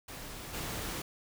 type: noise with level steps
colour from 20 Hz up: pink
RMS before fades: -44 / -38 dBFS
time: 0.08-1.02 s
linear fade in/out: 5 ms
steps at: 0.53 s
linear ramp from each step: 20 ms
effects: none